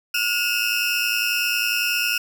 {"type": "tone cluster", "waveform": "30% pulse", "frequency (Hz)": [1435, 2558, 2670, 2780], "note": ["F6", "D#7", "E7", "F7"], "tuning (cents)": [47, 47, 22, -9], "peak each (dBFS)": -23, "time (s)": [0.14, 2.18], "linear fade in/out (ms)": 5, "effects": []}